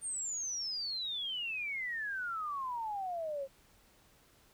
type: exponential sweep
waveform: sine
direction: down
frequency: 8990 to 529 Hz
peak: -35 dBFS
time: 0.01-3.48 s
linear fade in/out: 50 ms
effects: pink hiss -65 dBFS RMS until 4.53 s